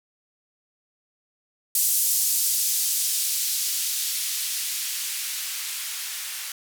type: noise with band-pass filter sweep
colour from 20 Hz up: violet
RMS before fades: -26 dBFS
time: 1.75-6.52 s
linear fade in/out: 2 ms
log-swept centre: 7600 to 1500 Hz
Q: 0.75
effects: none